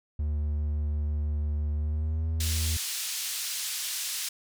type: tone with pitch glide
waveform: triangle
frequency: 74.5 to 80.31 Hz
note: D2 to E2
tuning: +25 to -45 cents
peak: -24 dBFS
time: 0.19-2.77 s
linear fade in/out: 5 ms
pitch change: +130 cents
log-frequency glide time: 1.78-2.27 s
type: band-pass noise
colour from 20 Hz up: pink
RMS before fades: -33 dBFS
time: 2.4-4.29 s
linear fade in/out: 5 ms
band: 3700 to 13000 Hz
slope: 12 dB/octave
effects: none